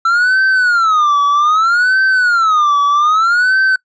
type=tone with vibrato; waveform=triangle; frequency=1331 Hz; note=E6; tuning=16 cents sharp; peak=-7 dBFS; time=0.05-3.76 s; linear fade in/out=5 ms; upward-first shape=sine; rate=0.63 Hz; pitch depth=260 cents each way; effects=noise-tail reverb RT60 0.1 s tail -22 dB re dry + resampled to 16000 Hz